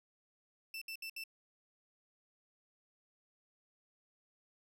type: tone bursts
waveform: 30% pulse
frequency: 2664 Hz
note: E7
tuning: 18 cents sharp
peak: -39 dBFS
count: 4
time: 0.74-1.238 s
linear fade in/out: 2 ms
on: 75 ms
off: 66 ms
effects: none